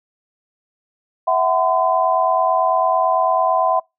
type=tone cluster; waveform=sine; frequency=655 / 744 / 1018 Hz; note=E5 / F#5 / C6; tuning=-11 / +9 / -48 cents; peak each=-18 dBFS; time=1.27-3.8 s; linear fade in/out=10 ms; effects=noise-tail reverb RT60 0.2 s tail -26 dB re dry